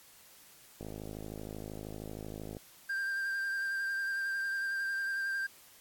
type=click train; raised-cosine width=2 ms; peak=-29 dBFS; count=94; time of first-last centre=0.81-2.568 s; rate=52.9 Hz
type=tone with vibrato; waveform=triangle; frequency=1585 Hz; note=G6; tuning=19 cents sharp; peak=-30 dBFS; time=2.89-5.47 s; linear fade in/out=10 ms; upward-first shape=sine; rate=11 Hz; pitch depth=19 cents each way
effects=white hiss -58 dBFS RMS until 5.8 s + AAC 64 kbps